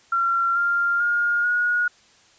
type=tone with pitch steps; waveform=sine; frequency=1369 / 1394.5 / 1420.6 / 1447.1 Hz; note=F6 / F6 / F6 / F#6; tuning=-35 / -3 / +29 / -39 cents; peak=-18 dBFS; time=0.12-1.88 s; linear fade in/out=5 ms; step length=440 ms; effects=white hiss -55 dBFS RMS until 2.38 s + resampled to 16000 Hz